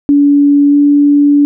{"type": "tone with pitch glide", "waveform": "sine", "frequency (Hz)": [286.1, 288.4], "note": ["D4", "D4"], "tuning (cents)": [-45, -31], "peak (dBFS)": -4, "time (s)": [0.09, 1.45], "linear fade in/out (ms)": 0, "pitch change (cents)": 14, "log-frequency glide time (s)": [0.7, 0.75], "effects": []}